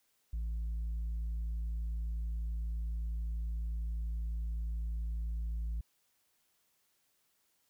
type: tone with tanh clipping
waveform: triangle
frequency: 55.8 Hz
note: A1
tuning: 25 cents sharp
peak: -34 dBFS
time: 0.33-5.81 s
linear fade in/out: 5 ms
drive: 7 dB
effects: white hiss -75 dBFS RMS until 7.69 s